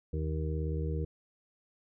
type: harmonic tone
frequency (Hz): 78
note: D#2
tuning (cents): +5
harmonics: 1 / 2 / 4 / 5 / 6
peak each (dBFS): -32 / -36 / -43 / -43 / -41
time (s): 0.13-1.05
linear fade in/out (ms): 5
effects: none